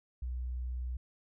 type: tone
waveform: sine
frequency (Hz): 62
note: B1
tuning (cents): +7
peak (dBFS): -34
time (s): 0.22-0.97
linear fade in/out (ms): 5
effects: none